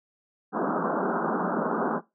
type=band-pass noise; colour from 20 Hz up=pink; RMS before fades=-27 dBFS; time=0.52-2.01 s; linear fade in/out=50 ms; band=170 to 1500 Hz; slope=96 dB/octave; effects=noise-tail reverb RT60 0.2 s tail -17 dB re dry